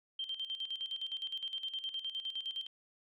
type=tone with tremolo; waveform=sine; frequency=3146 Hz; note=G7; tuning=6 cents sharp; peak=-35 dBFS; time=0.19-2.67 s; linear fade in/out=5 ms; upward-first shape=square; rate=9.7 Hz; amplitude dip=70%; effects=none